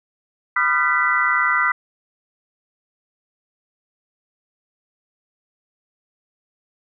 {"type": "tone cluster", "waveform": "sine", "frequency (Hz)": [995, 1215, 1373, 1512, 1978], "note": ["B5", "D#6", "F6", "F#6", "B6"], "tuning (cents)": [13, -42, -30, 37, 2], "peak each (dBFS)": [-26, -22, -21, -23, -20], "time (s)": [0.56, 1.72], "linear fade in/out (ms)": 5, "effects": []}